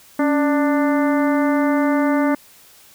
harmonic tone with a mistuned harmonic, 295.4 Hz, D4, 10 cents sharp, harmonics 1 / 2 / 3 / 4 / 5 / 6 / 7, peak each -16 / -22 / -26 / -28 / -30 / -32 / -33 dBFS, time 0.19-2.35 s, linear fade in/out 5 ms, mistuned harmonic 1, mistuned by -86 cents, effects white hiss -48 dBFS RMS until 2.94 s

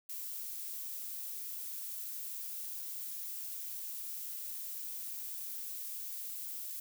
violet noise, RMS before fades -42 dBFS, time 0.09-6.8 s, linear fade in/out 5 ms, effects none

